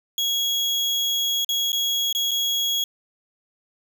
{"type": "tone with dropouts", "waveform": "35% pulse", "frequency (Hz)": 3322, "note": "G#7", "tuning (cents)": 0, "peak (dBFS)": -19, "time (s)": [0.18, 2.84], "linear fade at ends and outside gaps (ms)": 2, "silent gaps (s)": [[1.447, 1.49], [1.72, 1.729], [2.127, 2.149], [2.31, 2.314]], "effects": []}